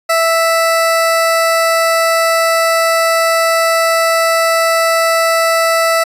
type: tone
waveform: 20% pulse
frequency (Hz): 659.3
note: E5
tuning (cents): 0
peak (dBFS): -5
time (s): 0.09-6.04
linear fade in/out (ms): 10
effects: resampled to 32000 Hz